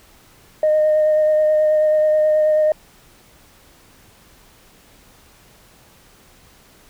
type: tone with vibrato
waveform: sine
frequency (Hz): 615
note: D#5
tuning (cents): -20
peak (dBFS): -11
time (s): 0.63-2.72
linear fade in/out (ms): 2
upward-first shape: sine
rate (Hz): 9.3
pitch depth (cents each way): 12
effects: tanh soft clip ceiling -9 dBFS + pink hiss -50 dBFS RMS until 6.89 s